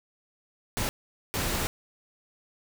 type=noise bursts at uneven times; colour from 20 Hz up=pink; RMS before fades=-29 dBFS; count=2; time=0.77-0.89 / 1.34-1.67 s; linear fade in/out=0 ms; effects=none